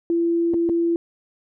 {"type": "tone with dropouts", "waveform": "sine", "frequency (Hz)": 337.9, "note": "E4", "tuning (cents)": 43, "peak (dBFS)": -17, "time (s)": [0.1, 0.96], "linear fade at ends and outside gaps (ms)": 1, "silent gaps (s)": [[0.537, 0.542], [0.691, 0.696]], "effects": []}